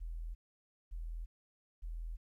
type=tone bursts; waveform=sine; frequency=41.2 Hz; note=E1; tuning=in tune; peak=-39 dBFS; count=3; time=0-2.17 s; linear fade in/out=20 ms; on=350 ms; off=560 ms; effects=13-bit